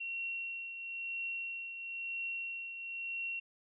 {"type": "tone with tremolo", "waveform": "sine", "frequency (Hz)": 2733, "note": "F7", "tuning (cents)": -38, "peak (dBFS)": -35, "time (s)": [0, 3.4], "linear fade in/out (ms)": 10, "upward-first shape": "triangle", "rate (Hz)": 1, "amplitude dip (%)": 55, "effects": []}